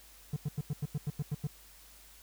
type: tone bursts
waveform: triangle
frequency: 146.83 Hz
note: D3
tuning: in tune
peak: -28 dBFS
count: 10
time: 0.33-1.471 s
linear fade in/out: 5 ms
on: 34 ms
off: 89 ms
effects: added 50 Hz sine -60 dBFS peak until 2.22 s + white hiss -57 dBFS RMS until 2.22 s